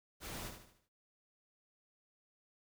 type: noise with echo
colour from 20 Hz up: pink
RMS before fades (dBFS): -45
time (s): 0.2-0.52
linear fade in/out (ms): 50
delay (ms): 75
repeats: 5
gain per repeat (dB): -7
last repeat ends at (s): 0.895
effects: none